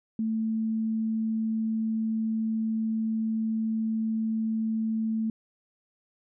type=tone; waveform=sine; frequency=221.6 Hz; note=A3; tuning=13 cents sharp; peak=-25 dBFS; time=0.19-5.3 s; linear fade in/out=2 ms; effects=none